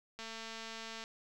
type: click train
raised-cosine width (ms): 0.2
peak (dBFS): -28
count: 192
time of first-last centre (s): 0.19-1.039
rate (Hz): 225
effects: none